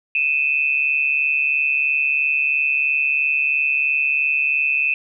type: tone pair together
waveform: sine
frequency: 2498 / 2641 Hz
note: D#7 / E7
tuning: +6 / +3 cents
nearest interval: minor second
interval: 97 cents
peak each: -19 dBFS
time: 0.15-4.94 s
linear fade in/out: 2 ms
effects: none

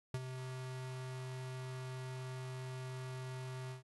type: tone with ADSR envelope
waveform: square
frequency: 129.1 Hz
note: C3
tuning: 23 cents flat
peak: -35 dBFS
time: 0.14-3.83 s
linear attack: 3 ms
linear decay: 42 ms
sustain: -8 dB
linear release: 120 ms
effects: AAC 32 kbps

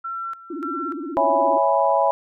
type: tone with tremolo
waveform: sine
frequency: 1352 Hz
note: E6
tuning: 43 cents sharp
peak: -26 dBFS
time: 0.04-1.15 s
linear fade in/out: 10 ms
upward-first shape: square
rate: 1.7 Hz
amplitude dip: 80%
type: tone with vibrato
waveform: sine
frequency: 311.1 Hz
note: D#4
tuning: in tune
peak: -27 dBFS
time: 0.5-1.58 s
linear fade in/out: 5 ms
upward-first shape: sine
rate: 17 Hz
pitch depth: 230 cents each way
type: chord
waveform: sine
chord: C# minor seventh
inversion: none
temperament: equal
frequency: 554.4 / 659.3 / 830.6 / 987.8 Hz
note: C#5 / E5 / G#5 / B5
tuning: 0 / 0 / 0 / 0 cents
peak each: -21 dBFS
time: 1.17-2.11 s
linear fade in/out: 0 ms
effects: none

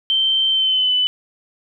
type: tone with pitch glide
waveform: sine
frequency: 3116 to 2998 Hz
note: G7 to F#7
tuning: -11 to +22 cents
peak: -14 dBFS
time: 0.1-1.07 s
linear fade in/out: 0 ms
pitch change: -67 cents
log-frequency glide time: 0.5-0.95 s
effects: none

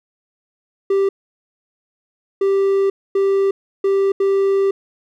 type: tone bursts at uneven times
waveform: triangle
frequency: 392 Hz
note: G4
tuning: in tune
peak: -11 dBFS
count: 5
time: 0.9-1.09 / 2.41-2.9 / 3.15-3.51 / 3.84-4.12 / 4.2-4.71 s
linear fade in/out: 5 ms
effects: none

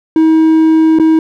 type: tone with dropouts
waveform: triangle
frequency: 319.1 Hz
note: D#4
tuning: 44 cents sharp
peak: -3 dBFS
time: 0.16-1.19 s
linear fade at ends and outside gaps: 2 ms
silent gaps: 0.988-0.997 s
effects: none

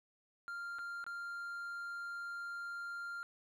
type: tone with dropouts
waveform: triangle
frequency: 1394 Hz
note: F6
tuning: 4 cents flat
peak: -39 dBFS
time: 0.48-3.23 s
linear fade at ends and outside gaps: 0 ms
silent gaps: 0.786-0.791 / 1.041-1.065 s
effects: none

